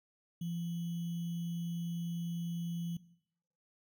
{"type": "tone with sample-and-hold", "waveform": "sine", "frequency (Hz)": 170, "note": "F3", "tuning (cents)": -46, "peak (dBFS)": -35, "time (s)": [0.41, 2.97], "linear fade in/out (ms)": 5, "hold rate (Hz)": 3150, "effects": ["noise-tail reverb RT60 0.7 s tail -18 dB re dry"]}